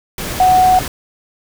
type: tone in noise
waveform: sine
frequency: 740 Hz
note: F#5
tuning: in tune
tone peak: -7 dBFS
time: 0.4-0.79 s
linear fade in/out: 2 ms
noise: pink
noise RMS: -23 dBFS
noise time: 0.18-0.88 s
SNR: +13 dB
effects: none